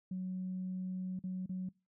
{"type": "tone with dropouts", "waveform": "sine", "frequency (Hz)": 185, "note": "F#3", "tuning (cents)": 0, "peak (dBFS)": -35, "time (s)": [0.11, 1.69], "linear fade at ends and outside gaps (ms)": 5, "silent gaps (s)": [[1.192, 1.238], [1.461, 1.493]], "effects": ["noise-tail reverb RT60 0.3 s tail -25 dB re dry", "tanh soft clip ceiling -31 dBFS"]}